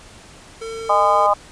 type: tone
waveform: square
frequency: 451.1 Hz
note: A4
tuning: 43 cents sharp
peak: -28 dBFS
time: 0.61-1.27 s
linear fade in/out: 10 ms
type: harmonic tone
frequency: 204.6 Hz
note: G#3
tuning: 26 cents flat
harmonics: 3 / 4 / 5 / 6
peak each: -18 / -18 / -18 / -18 dBFS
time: 0.89-1.34 s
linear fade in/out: 10 ms
effects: pink hiss -43 dBFS RMS until 1.51 s + resampled to 22050 Hz